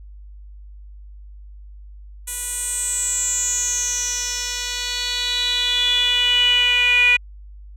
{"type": "tone with band-pass filter sweep", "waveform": "10% pulse", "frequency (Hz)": 490, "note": "B4", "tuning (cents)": -14, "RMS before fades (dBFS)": -20, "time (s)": [2.27, 7.17], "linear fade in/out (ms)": 10, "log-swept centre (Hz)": [9800, 2400], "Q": 7.6, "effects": ["added 50 Hz sine -37 dBFS peak until 7.76 s"]}